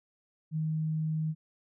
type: tone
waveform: sine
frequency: 157 Hz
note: D#3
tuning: 16 cents sharp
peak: -28 dBFS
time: 0.51-1.35 s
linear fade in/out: 50 ms
effects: none

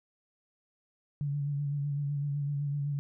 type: tone with vibrato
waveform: sine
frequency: 143.4 Hz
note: D3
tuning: 41 cents flat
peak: -29 dBFS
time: 1.21-2.99 s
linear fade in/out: 0 ms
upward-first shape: sine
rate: 7.9 Hz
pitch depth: 34 cents each way
effects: none

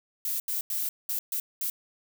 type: noise bursts at uneven times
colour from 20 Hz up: violet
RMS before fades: -30 dBFS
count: 6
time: 0.25-0.4 / 0.48-0.61 / 0.7-0.89 / 1.09-1.19 / 1.32-1.4 / 1.61-1.7 s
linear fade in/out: 2 ms
effects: none

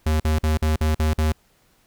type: tone bursts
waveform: square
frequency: 77.78 Hz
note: D#2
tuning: in tune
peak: -18 dBFS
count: 7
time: 0.06-1.322 s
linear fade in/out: 5 ms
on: 140 ms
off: 47 ms
effects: pink hiss -61 dBFS RMS until 1.86 s

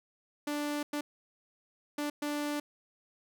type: tone bursts at uneven times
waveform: sawtooth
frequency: 293.7 Hz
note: D4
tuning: in tune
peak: -28 dBFS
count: 4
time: 0.47-0.83 / 0.93-1.01 / 1.98-2.1 / 2.22-2.6 s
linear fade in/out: 5 ms
effects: none

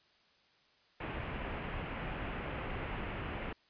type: low-pass noise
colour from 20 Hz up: pink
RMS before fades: -40 dBFS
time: 1-3.53 s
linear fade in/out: 5 ms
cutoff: 2900 Hz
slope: 48 dB/octave
effects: white hiss -68 dBFS RMS until 3.69 s + resampled to 11025 Hz

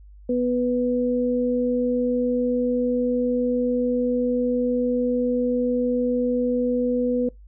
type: tone pair together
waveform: sine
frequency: 246.9 / 493.9 Hz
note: B3 / B4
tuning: 0 / 0 cents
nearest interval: octave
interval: 1200 cents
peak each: -22 dBFS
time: 0.29-7.29 s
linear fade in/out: 5 ms
effects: noise-tail reverb RT60 0.2 s tail -25 dB re dry + added 50 Hz sine -43 dBFS peak until 7.47 s

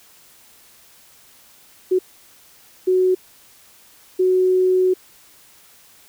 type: tone bursts at uneven times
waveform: sine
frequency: 370 Hz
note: F#4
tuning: in tune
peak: -13 dBFS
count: 3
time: 1.91-1.99 / 2.87-3.15 / 4.19-4.94 s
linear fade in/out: 10 ms
effects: white hiss -50 dBFS RMS until 6.08 s

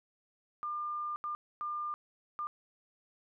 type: tone bursts at uneven times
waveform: sine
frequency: 1200 Hz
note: D6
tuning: 37 cents sharp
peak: -34 dBFS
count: 4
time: 0.63-1.16 / 1.24-1.35 / 1.61-1.94 / 2.39-2.47 s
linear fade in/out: 0 ms
effects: none

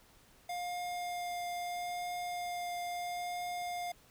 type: tone with vibrato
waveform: square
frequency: 707 Hz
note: F5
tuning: 21 cents sharp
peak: -37 dBFS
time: 0.49-3.92 s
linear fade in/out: 5 ms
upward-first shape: triangle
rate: 0.76 Hz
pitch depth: 9 cents each way
effects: pink hiss -63 dBFS RMS until 4.1 s

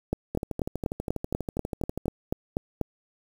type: two click trains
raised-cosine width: 2 ms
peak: -17 / -12 dBFS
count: 22 / 12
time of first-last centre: 0.35-2.057 / 0.13-2.813 s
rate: 12.3 / 4.1 Hz
effects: 7-bit

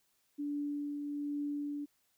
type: tone with tremolo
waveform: sine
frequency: 290 Hz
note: D4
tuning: 22 cents flat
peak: -33 dBFS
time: 0.38-1.86 s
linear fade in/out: 20 ms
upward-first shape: triangle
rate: 1.2 Hz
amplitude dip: 35%
effects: white hiss -75 dBFS RMS until 2.17 s

